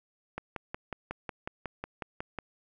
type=click train; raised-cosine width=0.5 ms; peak=-20 dBFS; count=12; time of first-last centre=0.38-2.387 s; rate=5.48 Hz; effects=none